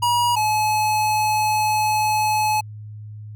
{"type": "tone pair in turn", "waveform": "square", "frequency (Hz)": [960, 855.3], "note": ["B5", "A5"], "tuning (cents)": [-49, -49], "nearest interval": "major second", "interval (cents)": 200, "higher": "first", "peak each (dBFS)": [-17, -18], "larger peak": "first", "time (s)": [[0.02, 0.36], [0.36, 2.61]], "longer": "second", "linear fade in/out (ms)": 10, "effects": ["added 106 Hz sine -33 dBFS peak until 3.35 s"]}